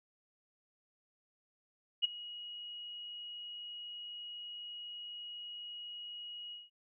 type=tone with ADSR envelope; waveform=sine; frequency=2898 Hz; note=F#7; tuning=37 cents flat; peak=-24 dBFS; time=2.02-6.7 s; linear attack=24 ms; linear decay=15 ms; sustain=-19 dB; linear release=180 ms; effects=none